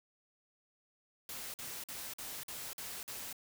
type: noise bursts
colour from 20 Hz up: white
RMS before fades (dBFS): -44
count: 7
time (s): 1.29-3.328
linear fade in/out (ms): 2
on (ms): 250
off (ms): 48
effects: none